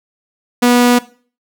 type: tone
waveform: sawtooth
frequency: 243.9 Hz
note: B3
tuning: 21 cents flat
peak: -4 dBFS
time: 0.62-0.99 s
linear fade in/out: 10 ms
effects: noise-tail reverb RT60 0.4 s tail -18 dB re dry